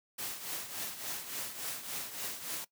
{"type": "noise with tremolo", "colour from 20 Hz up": "white", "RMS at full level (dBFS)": -37, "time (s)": [0.18, 2.65], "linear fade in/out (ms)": 10, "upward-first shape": "triangle", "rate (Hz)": 3.5, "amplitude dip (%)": 70, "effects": ["noise-tail reverb RT60 0.1 s tail -19 dB re dry", "high-pass 100 Hz 12 dB/octave"]}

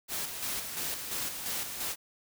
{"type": "noise with tremolo", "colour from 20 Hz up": "white", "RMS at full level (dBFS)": -34, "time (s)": [0.08, 1.96], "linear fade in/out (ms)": 50, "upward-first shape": "square", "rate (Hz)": 2.9, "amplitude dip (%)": 45, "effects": []}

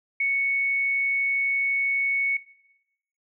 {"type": "tone", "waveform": "sine", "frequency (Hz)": 2217, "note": "C#7", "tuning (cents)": 0, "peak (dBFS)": -21, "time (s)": [0.2, 2.37], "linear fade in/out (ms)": 5, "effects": ["noise-tail reverb RT60 0.9 s tail -19 dB re dry"]}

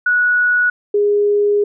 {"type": "tone pair in turn", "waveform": "sine", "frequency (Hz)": [1466, 411.4], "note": ["F#6", "G#4"], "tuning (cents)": [-16, -16], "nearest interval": "octave + minor seventh", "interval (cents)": 2200, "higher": "first", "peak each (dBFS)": [-11, -11], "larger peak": "neither", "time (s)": [[0.06, 0.7], [0.94, 1.64]], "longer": "second", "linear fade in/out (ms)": 5, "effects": []}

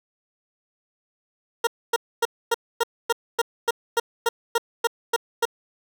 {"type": "tone bursts", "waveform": "20% pulse", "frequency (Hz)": 466.1, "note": "A#4", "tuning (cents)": 0, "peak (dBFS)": -13, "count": 14, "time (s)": [1.64, 5.454], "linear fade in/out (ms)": 5, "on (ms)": 31, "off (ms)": 260, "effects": []}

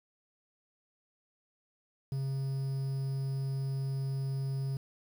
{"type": "tone with quantisation", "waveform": "triangle", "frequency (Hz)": 135.2, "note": "C#3", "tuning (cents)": -43, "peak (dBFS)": -29, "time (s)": [2.12, 4.77], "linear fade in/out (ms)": 2, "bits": 9, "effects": []}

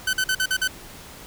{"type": "tone bursts", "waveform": "sawtooth", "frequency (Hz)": 1520, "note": "F#6", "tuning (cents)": 46, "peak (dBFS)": -16, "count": 6, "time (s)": [0.07, 0.677], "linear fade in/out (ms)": 5, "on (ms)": 62, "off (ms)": 47, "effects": ["pink hiss -42 dBFS RMS until 1.26 s"]}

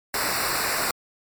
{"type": "noise with comb filter", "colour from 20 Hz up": "pink", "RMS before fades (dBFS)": -25, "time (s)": [0.14, 0.91], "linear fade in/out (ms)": 2, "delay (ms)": 0.31, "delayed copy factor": -0.9, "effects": ["MP3 96 kbps"]}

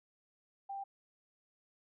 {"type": "tone", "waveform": "sine", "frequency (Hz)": 789, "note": "G5", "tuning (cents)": 11, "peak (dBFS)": -39, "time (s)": [0.69, 0.84], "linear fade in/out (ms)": 10, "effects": []}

